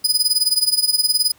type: tone with tremolo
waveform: sawtooth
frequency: 4978 Hz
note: D#8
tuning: in tune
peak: -9 dBFS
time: 0.04-1.32 s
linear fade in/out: 10 ms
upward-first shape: sine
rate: 19 Hz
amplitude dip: 85%
effects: pink hiss -53 dBFS RMS until 1.38 s + high-pass 80 Hz 12 dB/octave